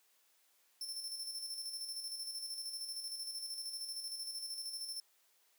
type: tone with tremolo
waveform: sawtooth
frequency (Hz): 5350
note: E8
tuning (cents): +25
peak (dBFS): -37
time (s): 0.81-5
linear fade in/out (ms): 2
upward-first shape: square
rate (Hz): 13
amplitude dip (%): 45
effects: white hiss -72 dBFS RMS until 5.58 s + high-pass 400 Hz 12 dB/octave

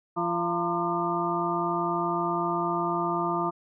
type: harmonic tone with a mistuned harmonic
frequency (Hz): 171.9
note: F3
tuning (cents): -27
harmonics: 1 / 2 / 4 / 5 / 6 / 7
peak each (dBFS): -34 / -30 / -32 / -32 / -35 / -30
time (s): 0.16-3.51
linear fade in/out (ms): 20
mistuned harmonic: 5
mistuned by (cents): +94
effects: none

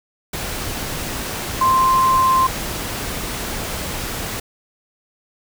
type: tone in noise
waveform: sine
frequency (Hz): 1046.5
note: C6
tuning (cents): 0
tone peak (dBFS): -12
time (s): 1.61-2.47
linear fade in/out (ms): 5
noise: pink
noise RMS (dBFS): -26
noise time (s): 0.33-4.4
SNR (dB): +11
effects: none

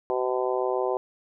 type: harmonic tone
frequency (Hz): 126.8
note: B2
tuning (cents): +46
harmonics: 3 / 4 / 5 / 6 / 7 / 8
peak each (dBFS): -27 / -29 / -31 / -33 / -34 / -35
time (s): 0.1-0.97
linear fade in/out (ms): 0
effects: none

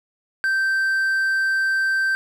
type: tone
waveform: triangle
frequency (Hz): 1560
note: G6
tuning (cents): -9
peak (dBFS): -16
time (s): 0.44-2.15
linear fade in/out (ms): 0
effects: none

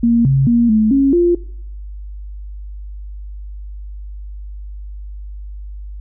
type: tone with pitch steps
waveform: sine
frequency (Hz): 233.7 / 135.5 / 235.8 / 216.6 / 274.1 / 347.8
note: A#3 / C#3 / A#3 / A3 / C#4 / F4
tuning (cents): +5 / -39 / +20 / -27 / -19 / -7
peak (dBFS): -9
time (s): 0.03-1.35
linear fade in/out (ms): 5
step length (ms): 220
effects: noise-tail reverb RT60 0.6 s tail -19 dB re dry + added 50 Hz sine -27 dBFS peak until 6 s

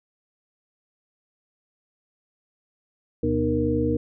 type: tone cluster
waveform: sine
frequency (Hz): 76.2 / 126.3 / 245.3 / 306.9 / 468.7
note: D#2 / B2 / B3 / D#4 / A#4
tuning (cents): -36 / +39 / -12 / -24 / +9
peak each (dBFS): -29 / -29 / -27 / -25 / -25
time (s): 3.23-3.97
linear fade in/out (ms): 5
effects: none

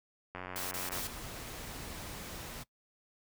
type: click train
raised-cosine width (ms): 0.5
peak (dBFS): -26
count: 60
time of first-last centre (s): 0.35-0.996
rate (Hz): 91.4
type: noise bursts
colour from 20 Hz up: white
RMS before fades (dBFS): -39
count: 3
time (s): 0.56-1.07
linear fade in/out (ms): 0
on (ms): 150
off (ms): 30
type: noise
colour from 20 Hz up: pink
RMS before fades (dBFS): -44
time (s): 0.9-2.64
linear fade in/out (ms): 20
effects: noise-tail reverb RT60 0.1 s tail -20 dB re dry

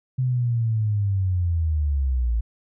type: linear sweep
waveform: sine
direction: down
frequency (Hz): 129.8 to 55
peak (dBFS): -19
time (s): 0.18-2.41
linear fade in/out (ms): 10
effects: none

